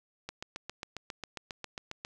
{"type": "click train", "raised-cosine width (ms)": 0.2, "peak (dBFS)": -21, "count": 14, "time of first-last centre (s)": [0.29, 2.049], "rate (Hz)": 7.39, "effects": []}